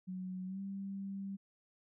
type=tone with pitch glide; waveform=sine; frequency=185 to 196 Hz; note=F#3 to G3; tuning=0 to 0 cents; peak=-39 dBFS; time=0.07-1.37 s; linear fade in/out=20 ms; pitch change=+100 cents; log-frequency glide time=0.46-0.6 s; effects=none